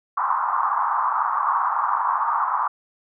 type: band-pass noise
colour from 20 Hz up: white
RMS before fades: -22 dBFS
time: 0.17-2.68 s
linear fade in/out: 5 ms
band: 890 to 1200 Hz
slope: 48 dB/octave
effects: none